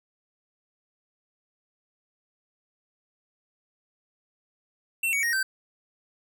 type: tone with pitch steps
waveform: square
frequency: 2705 / 2248 / 1869 / 1553.6 Hz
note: E7 / C#7 / A#6 / G6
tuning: +44 / +24 / +4 / -16 cents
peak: -24 dBFS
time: 5.03-5.43 s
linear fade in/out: 5 ms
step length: 100 ms
effects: none